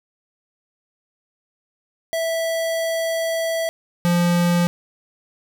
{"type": "tone pair in turn", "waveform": "square", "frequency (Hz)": [657, 174.02], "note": ["E5", "F3"], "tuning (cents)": [-6, -6], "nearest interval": "octave + major seventh", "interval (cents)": 2300, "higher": "first", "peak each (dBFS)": [-21, -16], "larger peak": "second", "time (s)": [[2.13, 3.69], [4.05, 4.67]], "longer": "first", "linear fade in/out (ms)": 0, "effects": []}